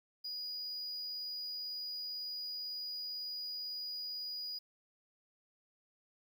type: tone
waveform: triangle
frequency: 4909 Hz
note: D#8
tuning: 24 cents flat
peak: -38 dBFS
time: 0.24-4.59 s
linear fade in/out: 10 ms
effects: 11-bit